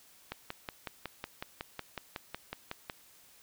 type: click train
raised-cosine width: 0.3 ms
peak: -21 dBFS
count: 15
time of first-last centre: 0.32-2.898 s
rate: 5.43 Hz
effects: white hiss -60 dBFS RMS until 3.42 s